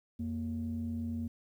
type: tone pair together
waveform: sine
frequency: 87.31 / 233.3 Hz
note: F2 / A#3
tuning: 0 / +2 cents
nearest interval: octave + perfect fourth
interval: 1702 cents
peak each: -37 / -34 dBFS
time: 0.19-1.28 s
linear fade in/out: 10 ms
effects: tanh soft clip ceiling -28 dBFS + 11-bit